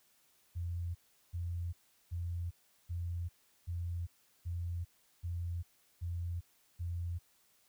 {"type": "tone bursts", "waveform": "sine", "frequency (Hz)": 86.3, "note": "F2", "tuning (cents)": -20, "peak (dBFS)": -35, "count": 9, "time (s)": [0.55, 7.19], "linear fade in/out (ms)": 20, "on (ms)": 400, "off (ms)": 380, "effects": ["white hiss -70 dBFS RMS until 7.68 s"]}